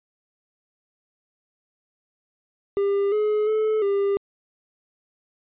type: tone with pitch steps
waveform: triangle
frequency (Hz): 399.6 / 423.7 / 433.5 / 399.1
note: G4 / G#4 / A4 / G4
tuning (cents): +33 / +35 / -26 / +31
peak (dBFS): -17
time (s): 2.77-4.17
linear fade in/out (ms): 0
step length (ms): 350
effects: resampled to 8000 Hz